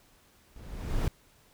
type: noise with level ramp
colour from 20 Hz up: brown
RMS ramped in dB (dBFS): -47 to -25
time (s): 0.56-1.08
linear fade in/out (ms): 2
effects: pink hiss -62 dBFS RMS until 1.53 s